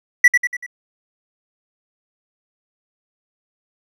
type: tone with echo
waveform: triangle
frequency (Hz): 1956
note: B6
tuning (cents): -17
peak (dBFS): -3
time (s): 0.24-0.28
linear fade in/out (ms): 5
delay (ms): 96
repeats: 4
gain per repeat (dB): -6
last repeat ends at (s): 0.664
effects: none